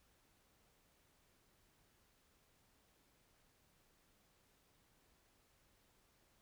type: silence
effects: pink hiss -74 dBFS RMS until 6.41 s